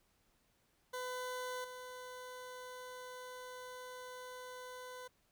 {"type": "tone with level steps", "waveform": "20% pulse", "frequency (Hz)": 503, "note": "B4", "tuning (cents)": 32, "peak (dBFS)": [-35, -42], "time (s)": [0.93, 5.08], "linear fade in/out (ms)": 10, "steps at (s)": 1.64, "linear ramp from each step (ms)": 5, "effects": ["pink hiss -75 dBFS RMS until 5.31 s"]}